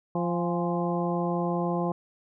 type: harmonic tone with a mistuned harmonic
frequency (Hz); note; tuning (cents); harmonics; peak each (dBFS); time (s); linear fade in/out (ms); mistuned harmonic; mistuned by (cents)
174; F3; -6; 1 / 2 / 3 / 4 / 5 / 6; -28 / -31 / -33 / -34 / -35 / -36; 0.15-1.92; 2; 5; -69
effects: none